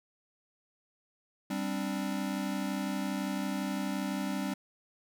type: chord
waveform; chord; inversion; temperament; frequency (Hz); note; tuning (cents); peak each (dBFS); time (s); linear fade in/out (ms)
square; G suspended fourth; none; equal; 196 / 261.6 / 293.7; G3 / C4 / D4; 0 / 0 / 0; -35 / -38 / -38; 1.5-4.54; 5
effects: none